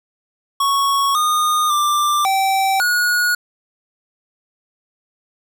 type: tone with pitch steps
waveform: square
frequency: 1109 / 1227 / 1183 / 774 / 1451 Hz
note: C#6 / D#6 / D6 / G5 / F#6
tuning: 0 / -25 / +12 / -22 / -34 cents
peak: -15 dBFS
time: 0.6-3.35 s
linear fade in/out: 5 ms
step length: 550 ms
effects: none